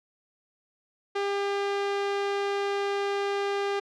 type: tone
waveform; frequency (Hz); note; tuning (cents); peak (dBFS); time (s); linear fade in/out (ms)
sawtooth; 400.6; G4; +38; -22; 1.15-3.8; 10
effects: low-pass 4000 Hz 12 dB/octave